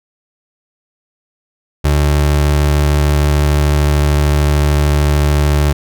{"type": "tone", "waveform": "30% pulse", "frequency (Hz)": 73.42, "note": "D2", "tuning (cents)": 0, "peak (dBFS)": -7, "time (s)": [1.84, 5.73], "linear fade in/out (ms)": 10, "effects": []}